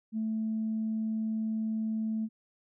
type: tone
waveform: sine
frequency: 220 Hz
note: A3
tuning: in tune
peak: -28 dBFS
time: 0.12-2.29 s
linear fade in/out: 50 ms
effects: tanh soft clip ceiling -24 dBFS